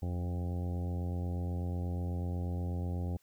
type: harmonic tone with a mistuned harmonic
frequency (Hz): 88.2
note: F2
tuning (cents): +18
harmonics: 1 / 2 / 3 / 4 / 5 / 6 / 7 / 8 / 9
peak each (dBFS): -33 / -40 / -45 / -49 / -51 / -51 / -56 / -56 / -53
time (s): 0.02-3.17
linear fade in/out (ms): 5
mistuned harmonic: 1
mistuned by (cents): -34
effects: white hiss -71 dBFS RMS until 3.22 s